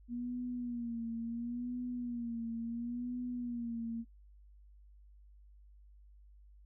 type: tone with vibrato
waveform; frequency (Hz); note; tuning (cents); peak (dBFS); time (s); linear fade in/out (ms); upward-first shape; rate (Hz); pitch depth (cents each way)
sine; 238; A#3; +36; -36; 0.08-4.05; 50; sine; 0.72; 65
effects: noise-tail reverb RT60 0.1 s tail -25 dB re dry + added 50 Hz sine -56 dBFS peak until 6.65 s